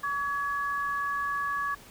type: tone pair together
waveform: sine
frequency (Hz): 1136.7 / 1681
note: C#6 / G#6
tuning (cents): +43 / +20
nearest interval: perfect fifth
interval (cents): 677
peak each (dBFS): -29 / -32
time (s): 0.03-1.75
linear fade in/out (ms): 10
effects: pink hiss -51 dBFS RMS until 1.9 s